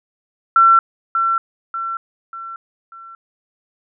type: tone with echo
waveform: sine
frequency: 1350 Hz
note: E6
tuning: 41 cents sharp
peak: -7 dBFS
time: 0.56-0.79 s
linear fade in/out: 2 ms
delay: 590 ms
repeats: 4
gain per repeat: -7 dB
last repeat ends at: 3.15 s
effects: none